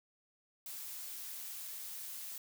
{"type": "noise", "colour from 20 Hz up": "blue", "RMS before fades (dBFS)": -45, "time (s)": [0.66, 2.38], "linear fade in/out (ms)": 2, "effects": []}